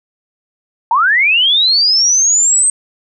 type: linear sweep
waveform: sine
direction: up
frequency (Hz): 870 to 8372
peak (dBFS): -8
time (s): 0.91-2.7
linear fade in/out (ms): 2
effects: none